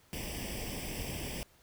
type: noise with comb filter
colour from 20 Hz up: pink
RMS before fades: -39 dBFS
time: 0.13-1.43 s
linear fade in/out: 0 ms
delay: 0.37 ms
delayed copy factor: +0.85
effects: pink hiss -64 dBFS RMS until 1.62 s